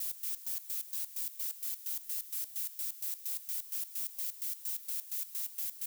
violet noise with tremolo, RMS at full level -36 dBFS, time 0-5.86 s, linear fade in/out 5 ms, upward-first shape square, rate 4.3 Hz, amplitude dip 80%, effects none

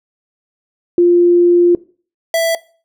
sine / square tone pair in turn, 349.2 / 661.5 Hz, F4 / E5, 0 / +6 cents, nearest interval major seventh, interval 1106 cents, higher second, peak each -6 / -12 dBFS, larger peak first, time 0.98-1.75 / 2.34-2.55 s, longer first, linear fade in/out 2 ms, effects noise-tail reverb RT60 0.4 s tail -20 dB re dry

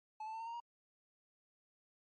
triangle tone with pitch steps, 864 / 879.6 / 895.5 / 911.7 / 928.2 / 944.9 Hz, A5 / A5 / A5 / A#5 / A#5 / A#5, -32 / -1 / +30 / -39 / -8 / +23 cents, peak -40 dBFS, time 0.2-0.602 s, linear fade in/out 5 ms, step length 67 ms, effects MP3 32 kbps

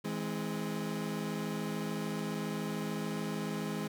30% pulse chord, E augmented, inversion none, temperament equal with one note detuned, 160.77 / 207.7 / 261.6 Hz, E3 / G#3 / B#3, -43 / 0 / 0 cents, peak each -36 / -34 / -40 dBFS, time 0.04-3.88 s, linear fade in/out 10 ms, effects none

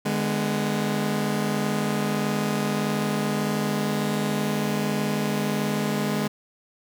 sawtooth chord, G# diminished, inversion second, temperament just, 149.51 / 207.7 / 249.2 Hz, D3 / G#3 / B3, +31 / 0 / +16 cents, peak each -25 / -21 / -27 dBFS, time 0.05-6.28 s, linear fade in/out 10 ms, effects none

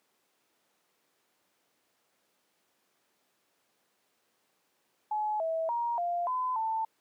sine tone with pitch steps, 850 / 650 / 943 / 697 / 1014 / 889 Hz, G#5 / E5 / A#5 / F5 / B5 / A5, +40 / -24 / +20 / -4 / +45 / +18 cents, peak -28 dBFS, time 5.11-6.85 s, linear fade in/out 5 ms, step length 290 ms, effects pink hiss -73 dBFS RMS until 7 s + high-pass 300 Hz 12 dB/octave

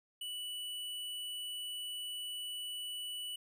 square tone, 2960 Hz, F#7, in tune, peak -40 dBFS, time 0.21-3.36 s, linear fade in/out 5 ms, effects none

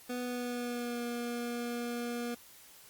25% pulse tone with pitch glide, 246.9 to 239 Hz, B3 to A#3, 0 to +43 cents, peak -31 dBFS, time 0.09-2.35 s, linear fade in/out 10 ms, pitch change -57 cents, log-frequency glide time 0.22-1.02 s, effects white hiss -56 dBFS RMS until 2.89 s + Opus 48 kbps

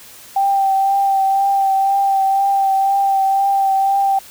sine tone with vibrato, 783 Hz, G5, 2 cents flat, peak -12 dBFS, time 0.36-4.19 s, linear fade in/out 5 ms, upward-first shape triangle, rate 2 Hz, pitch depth 23 cents each way, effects white hiss -40 dBFS RMS until 4.3 s

